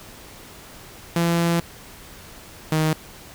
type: tone pair in turn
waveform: sawtooth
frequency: 169.5 / 156.65 Hz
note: E3 / D#3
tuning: +49 / +12 cents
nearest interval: minor second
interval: 137 cents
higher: first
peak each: -14 dBFS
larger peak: neither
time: 1.16-1.6 / 2.72-2.93 s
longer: first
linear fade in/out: 2 ms
effects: pink hiss -43 dBFS RMS until 3.34 s